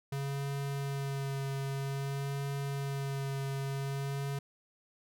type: tone with vibrato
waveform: square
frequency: 138.3 Hz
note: C#3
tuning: 4 cents flat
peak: -34 dBFS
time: 0.12-4.39 s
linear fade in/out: 5 ms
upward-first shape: sine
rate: 0.52 Hz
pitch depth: 17 cents each way
effects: none